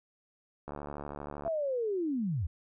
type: click train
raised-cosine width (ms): 1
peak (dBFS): -26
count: 59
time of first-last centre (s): 0.68-1.478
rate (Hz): 72.7
type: linear sweep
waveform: sine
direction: down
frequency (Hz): 684 to 69.3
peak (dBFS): -29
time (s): 1.45-2.47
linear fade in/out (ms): 10
effects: none